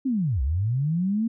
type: linear two-way sweep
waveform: sine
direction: down then up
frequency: 277.2 to 60.2 to 233.2 Hz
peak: -21 dBFS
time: 0.05-1.28 s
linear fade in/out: 10 ms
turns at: 0.42 s
effects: none

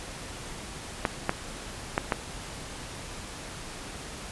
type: clicks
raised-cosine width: 0.5 ms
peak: -8 dBFS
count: 4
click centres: 1.052 / 1.294 / 1.979 / 2.122 s
effects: pink hiss -40 dBFS RMS until 4.31 s + resampled to 24000 Hz

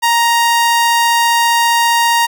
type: tone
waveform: sawtooth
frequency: 935 Hz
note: A#5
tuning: 5 cents sharp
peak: -6 dBFS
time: 0.02-2.27 s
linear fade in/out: 20 ms
effects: none

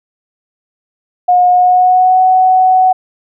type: tone with pitch glide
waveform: sine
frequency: 720 to 745.4 Hz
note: F#5 to F#5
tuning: -47 to +13 cents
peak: -5 dBFS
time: 1.28-2.93 s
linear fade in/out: 10 ms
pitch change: +60 cents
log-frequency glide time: 1.5-2.21 s
effects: none

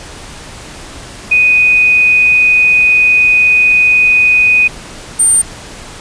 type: tone pair in turn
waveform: sine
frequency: 2489 / 8870 Hz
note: D#7 / C#9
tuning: 0 / 0 cents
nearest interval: octave + minor seventh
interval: 2200 cents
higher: second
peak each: -5 dBFS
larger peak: neither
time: 1.31-4.68 / 5.19-5.42 s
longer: first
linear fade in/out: 10 ms
effects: pink hiss -30 dBFS RMS until 6 s + resampled to 22050 Hz

